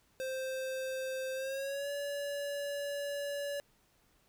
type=tone with pitch glide; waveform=square; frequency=523.3 to 570.7 Hz; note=C5 to D5; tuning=0 to -50 cents; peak=-36 dBFS; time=0.2-3.6 s; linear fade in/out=0 ms; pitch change=+150 cents; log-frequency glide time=1.34-1.9 s; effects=pink hiss -70 dBFS RMS until 4.28 s